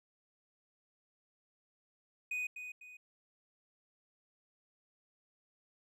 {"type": "tone with echo", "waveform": "triangle", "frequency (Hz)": 2489, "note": "D#7", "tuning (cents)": 0, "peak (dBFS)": -33, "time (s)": [2.31, 2.47], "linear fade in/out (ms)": 5, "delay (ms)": 250, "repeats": 2, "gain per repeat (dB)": -8, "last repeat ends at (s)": 2.97, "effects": []}